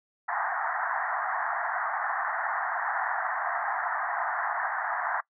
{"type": "band-pass noise", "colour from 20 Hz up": "pink", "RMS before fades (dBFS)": -30, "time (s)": [0.28, 5.21], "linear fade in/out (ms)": 10, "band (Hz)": [680, 1900], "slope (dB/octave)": 96, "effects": ["noise-tail reverb RT60 0.1 s tail -22 dB re dry"]}